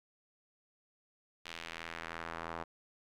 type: tone with band-pass filter sweep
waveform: sawtooth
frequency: 83 Hz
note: E2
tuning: 12 cents sharp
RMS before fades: -44 dBFS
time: 1.45-2.64 s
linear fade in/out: 10 ms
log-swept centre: 3100 to 990 Hz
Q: 1.3
effects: none